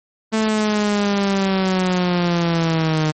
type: linear sweep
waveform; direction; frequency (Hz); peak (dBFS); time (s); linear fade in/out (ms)
sawtooth; down; 220.9 to 153.4; -12; 0.32-3.12; 20
effects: MP3 32 kbps